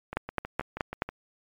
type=two click trains; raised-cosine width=0.5 ms; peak=-20 / -11 dBFS; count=7 / 5; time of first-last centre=0.13-1.09 / 0.17-1.021 s; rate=6.25 / 4.7 Hz; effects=MP3 96 kbps